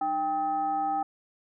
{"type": "tone with frequency modulation", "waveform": "sine", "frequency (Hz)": 789, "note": "G5", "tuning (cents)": 11, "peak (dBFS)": -25, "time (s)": [0.01, 1.03], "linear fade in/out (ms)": 5, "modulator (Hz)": 484, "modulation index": 0.52, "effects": []}